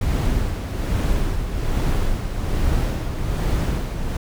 brown noise with tremolo, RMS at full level -19 dBFS, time 0.01-4.17 s, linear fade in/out 5 ms, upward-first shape sine, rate 1.2 Hz, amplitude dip 50%, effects none

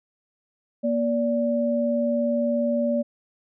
sine tone pair together, 237.1 / 580 Hz, A#3 / D5, +30 / -22 cents, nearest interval octave + minor third, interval 1548 cents, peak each -23 dBFS, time 0.83-3.03 s, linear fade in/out 20 ms, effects none

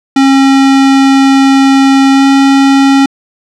square tone with pitch glide, 271 to 273.2 Hz, C#4 to C#4, -39 to -25 cents, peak -4 dBFS, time 0.16-3.06 s, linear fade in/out 5 ms, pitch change +14 cents, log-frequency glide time 2.12-2.25 s, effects low-pass 6000 Hz 12 dB/octave

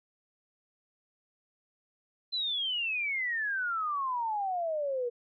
sine exponential sweep, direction down, 4100 to 471 Hz, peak -29 dBFS, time 2.32-5.1 s, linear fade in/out 20 ms, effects none

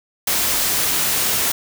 white noise, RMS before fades -19 dBFS, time 0.27-1.52 s, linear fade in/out 5 ms, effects none

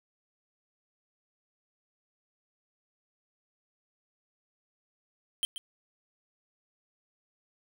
square tone with echo, 3136 Hz, G7, in tune, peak -27 dBFS, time 5.43-5.45 s, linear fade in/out 0 ms, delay 130 ms, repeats 1, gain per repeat -10 dB, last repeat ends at 5.58 s, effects none

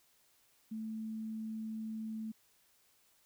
sine tone, 220 Hz, A3, in tune, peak -38 dBFS, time 0.71-2.32 s, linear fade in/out 10 ms, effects white hiss -70 dBFS RMS until 3.25 s

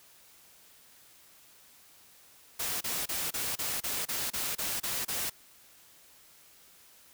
white noise bursts, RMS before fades -33 dBFS, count 11, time 2.59-5.3 s, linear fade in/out 10 ms, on 220 ms, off 29 ms, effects white hiss -58 dBFS RMS until 7.13 s

